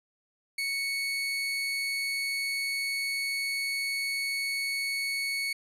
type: tone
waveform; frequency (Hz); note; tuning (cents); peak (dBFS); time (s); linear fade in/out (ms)
30% pulse; 2217; C#7; 0; -26; 0.58-5.53; 5
effects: resampled to 32000 Hz